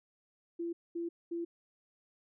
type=tone bursts; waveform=sine; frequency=339.5 Hz; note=F4; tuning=49 cents flat; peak=-34 dBFS; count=3; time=0.59-1.45 s; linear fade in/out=10 ms; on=140 ms; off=220 ms; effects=none

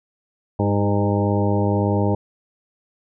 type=harmonic tone with a mistuned harmonic; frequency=101.6 Hz; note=G#2; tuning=38 cents flat; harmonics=1 / 2 / 3 / 4 / 5 / 6 / 8 / 9; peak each=-20 / -23 / -25 / -26 / -27 / -28 / -29 / -30 dBFS; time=0.59-2.15 s; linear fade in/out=5 ms; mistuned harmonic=3; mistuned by=+31 cents; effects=none

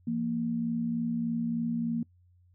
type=tone pair together; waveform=sine; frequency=169.77 / 233.1 Hz; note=F3 / A#3; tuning=-49 / 0 cents; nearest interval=perfect fourth; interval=549 cents; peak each=-35 / -28 dBFS; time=0.07-2.03 s; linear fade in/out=5 ms; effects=noise-tail reverb RT60 0.1 s tail -23 dB re dry + added 89 Hz sine -59 dBFS peak until 2.54 s

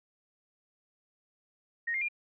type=tone with pitch steps; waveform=sine; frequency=1864.7 / 2117 / 2404 Hz; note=A#6 / C7 / D7; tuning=0 / +20 / +40 cents; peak=-29 dBFS; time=1.87-2.086 s; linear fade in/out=10 ms; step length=72 ms; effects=none

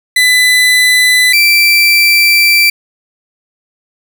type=tone pair in turn; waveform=30% pulse; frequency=2000 / 2340 Hz; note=B6 / D7; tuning=+21 / -7 cents; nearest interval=minor third; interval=272 cents; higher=second; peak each=-3 dBFS; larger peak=neither; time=0.16-1.33 / 1.33-2.7 s; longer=second; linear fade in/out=5 ms; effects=none

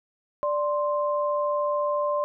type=tone pair together; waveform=sine; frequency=588 / 1047.7 Hz; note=D5 / C6; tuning=+2 / +2 cents; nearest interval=minor seventh; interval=1000 cents; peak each=-24 / -27 dBFS; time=0.43-2.24 s; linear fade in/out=0 ms; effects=none

